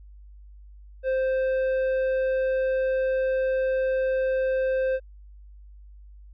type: tone with tanh clipping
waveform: sine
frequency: 523.3 Hz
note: C5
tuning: in tune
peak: -23 dBFS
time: 1.03-5 s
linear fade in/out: 50 ms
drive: 8 dB
effects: added 50 Hz sine -44 dBFS peak until 6.33 s